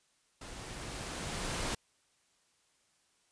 pink noise with level ramp, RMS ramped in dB -47 to -34 dBFS, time 0.41-1.75 s, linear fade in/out 5 ms, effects white hiss -72 dBFS RMS until 3.31 s + resampled to 22050 Hz

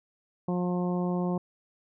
harmonic tone, 178.5 Hz, F3, 38 cents sharp, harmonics 1 / 2 / 3 / 4 / 5 / 6, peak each -27 / -33 / -37 / -39 / -41 / -43 dBFS, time 0.48-1.38 s, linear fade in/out 5 ms, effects none

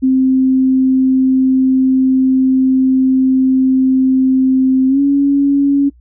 sine tone with pitch glide, 261.6 to 280.4 Hz, C4 to C#4, 0 to +20 cents, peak -8 dBFS, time 0.02-5.9 s, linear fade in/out 20 ms, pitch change +120 cents, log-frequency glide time 4.88-5 s, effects noise-tail reverb RT60 0.1 s tail -23 dB re dry + added 60 Hz sine -42 dBFS peak until 6 s

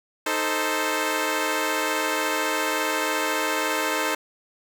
10% pulse chord, A diminished, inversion second, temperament equal, 311.1 / 440 / 523.3 Hz, Eb4 / A4 / C5, 0 / 0 / 0 cents, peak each -19 dBFS, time 0.26-4.15 s, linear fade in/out 5 ms, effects none

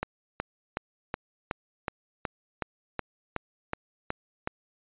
click train, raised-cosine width 0.5 ms, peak -14 dBFS, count 13, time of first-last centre 0.03-4.474 s, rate 2.7 Hz, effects resampled to 8000 Hz

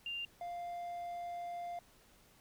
sine / triangle tone pair in turn, 2791 / 697.8 Hz, F7 / F5, -2 / -2 cents, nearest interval 2 octaves, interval 2400 cents, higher first, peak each -38 / -38 dBFS, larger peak neither, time 0.06-0.25 / 0.41-1.79 s, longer second, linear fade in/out 2 ms, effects pink hiss -65 dBFS RMS until 2.4 s

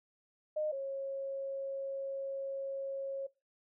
sine tone pair in turn, 612 / 545.2 Hz, D#5 / C#5, -29 / -29 cents, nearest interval major second, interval 200 cents, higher first, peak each -31 / -35 dBFS, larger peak first, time 0.56-0.72 / 0.72-3.27 s, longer second, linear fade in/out 10 ms, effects noise-tail reverb RT60 0.3 s tail -24 dB re dry

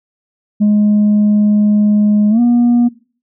sine tone with pitch glide, 208.9 to 240 Hz, G#3 to B3, +10 to -49 cents, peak -5 dBFS, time 0.6-2.89 s, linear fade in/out 20 ms, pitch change +241 cents, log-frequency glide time 2.3-2.4 s, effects noise-tail reverb RT60 0.4 s tail -20 dB re dry + tanh soft clip ceiling -6 dBFS

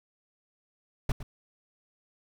brown noise with echo, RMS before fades -24 dBFS, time 1.09-1.12 s, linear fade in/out 5 ms, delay 110 ms, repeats 1, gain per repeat -13 dB, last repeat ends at 1.23 s, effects none

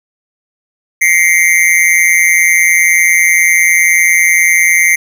square tone with amplitude modulation, 2093 Hz, C7, in tune, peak -3 dBFS, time 1.01-4.96 s, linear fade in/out 10 ms, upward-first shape sine, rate 170 Hz, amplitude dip 95%, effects none

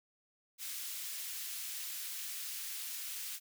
white high-pass noise, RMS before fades -42 dBFS, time 0.58-3.4 s, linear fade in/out 50 ms, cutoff 2100 Hz, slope 12 dB/octave, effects none

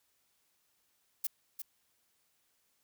violet noise with echo, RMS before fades -33 dBFS, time 1.24-1.27 s, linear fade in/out 5 ms, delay 350 ms, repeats 1, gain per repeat -8 dB, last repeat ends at 1.62 s, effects white hiss -75 dBFS RMS until 2.83 s

